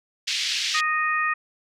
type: band-pass noise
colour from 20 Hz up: white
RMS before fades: -26 dBFS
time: 0.27-0.81 s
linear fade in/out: 10 ms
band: 2200 to 5100 Hz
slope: 24 dB/octave
type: harmonic tone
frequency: 620 Hz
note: D#5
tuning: 6 cents flat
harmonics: 2 / 3 / 4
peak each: -24 / -24 / -29 dBFS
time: 0.74-1.34 s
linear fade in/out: 10 ms
effects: none